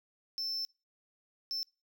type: tone bursts at uneven times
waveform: triangle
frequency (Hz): 5320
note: E8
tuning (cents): +15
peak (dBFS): -32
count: 2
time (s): 0.38-0.65 / 1.51-1.63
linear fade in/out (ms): 0
effects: noise-tail reverb RT60 0.3 s tail -25 dB re dry